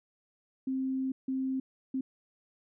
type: tone bursts at uneven times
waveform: sine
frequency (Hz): 263.5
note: C4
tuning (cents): +12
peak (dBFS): -29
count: 3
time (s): 0.67-1.12 / 1.28-1.6 / 1.94-2.01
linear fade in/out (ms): 5
effects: none